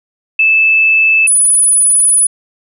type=tone pair in turn; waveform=sine; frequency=2625 / 9911 Hz; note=E7 / D#9; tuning=-8 / -8 cents; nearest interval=octave + major seventh; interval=2300 cents; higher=second; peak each=-6 dBFS; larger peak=neither; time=0.39-1.27 / 1.27-2.27 s; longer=second; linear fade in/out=5 ms; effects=none